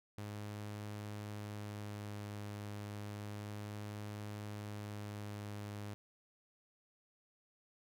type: tone with vibrato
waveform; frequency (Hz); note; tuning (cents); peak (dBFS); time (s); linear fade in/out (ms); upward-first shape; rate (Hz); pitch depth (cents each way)
sawtooth; 103.83; G#2; 0; -39; 0.18-5.94; 0; sine; 0.31; 9
effects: none